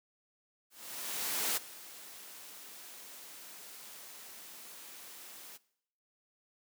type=noise with ADSR envelope; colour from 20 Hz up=white; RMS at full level=-32 dBFS; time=0.7-5.58 s; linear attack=870 ms; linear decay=13 ms; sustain=-18 dB; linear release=22 ms; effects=noise-tail reverb RT60 0.7 s tail -20 dB re dry + high-pass 200 Hz 12 dB/octave